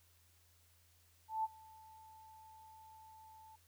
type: tone with ADSR envelope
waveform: sine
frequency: 880 Hz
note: A5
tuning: in tune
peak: -32 dBFS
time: 1.28-3.56 s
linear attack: 160 ms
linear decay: 31 ms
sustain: -24 dB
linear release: 8 ms
effects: added 85 Hz sine -70 dBFS peak until 3.67 s + white hiss -71 dBFS RMS until 3.67 s